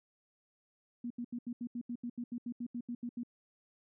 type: tone bursts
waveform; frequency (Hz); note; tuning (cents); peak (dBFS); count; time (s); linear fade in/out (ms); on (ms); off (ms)
sine; 240; B3; -49; -36; 16; 1.04-3.234; 5; 64; 78
effects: none